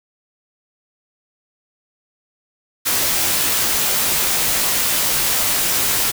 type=noise with comb filter; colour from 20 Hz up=white; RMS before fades=-18 dBFS; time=2.85-6.12 s; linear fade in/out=20 ms; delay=16 ms; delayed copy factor=-0.5; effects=none